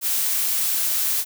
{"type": "noise", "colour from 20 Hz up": "blue", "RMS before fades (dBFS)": -22, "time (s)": [0.01, 1.25], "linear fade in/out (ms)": 50, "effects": []}